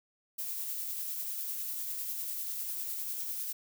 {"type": "noise with tremolo", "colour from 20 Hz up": "violet", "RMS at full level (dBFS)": -36, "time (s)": [0.38, 3.53], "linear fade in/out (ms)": 10, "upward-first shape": "sine", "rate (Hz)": 10, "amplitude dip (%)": 25, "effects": []}